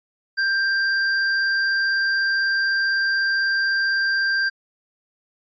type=tone; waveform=square; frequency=1581 Hz; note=G6; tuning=14 cents sharp; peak=-19 dBFS; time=0.37-4.5 s; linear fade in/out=20 ms; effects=resampled to 16000 Hz